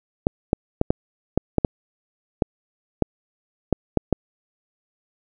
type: clicks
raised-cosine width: 2 ms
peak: -3 dBFS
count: 12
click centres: 0.269 / 0.531 / 0.814 / 0.905 / 1.376 / 1.583 / 1.648 / 2.422 / 3.023 / 3.727 / 3.973 / 4.127 s
effects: none